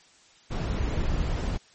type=noise; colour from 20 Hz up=brown; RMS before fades=-27 dBFS; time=0.5-1.58 s; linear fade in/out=20 ms; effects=white hiss -57 dBFS RMS until 1.74 s + MP3 32 kbps